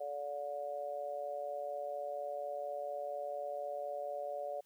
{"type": "harmonic tone", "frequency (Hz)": 144.2, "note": "D3", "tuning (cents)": -31, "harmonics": [3, 4, 5], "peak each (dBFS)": [-49, -39, -43], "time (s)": [0, 4.61], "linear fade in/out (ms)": 10, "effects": ["white hiss -74 dBFS RMS until 4.65 s"]}